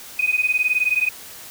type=beating tone pair; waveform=sine; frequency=2489 / 2508 Hz; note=D#7 / D#7; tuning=0 / +13 cents; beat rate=19 Hz; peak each=-20 dBFS; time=0.19-1.09 s; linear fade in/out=5 ms; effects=white hiss -39 dBFS RMS until 1.5 s